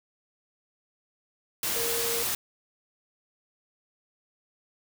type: tone in noise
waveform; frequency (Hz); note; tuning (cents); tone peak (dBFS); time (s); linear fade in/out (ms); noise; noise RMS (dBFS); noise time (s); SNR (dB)
sine; 466.2; A#4; 0; -32; 1.76-2.23; 2; white; -29; 1.63-2.35; -6
effects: none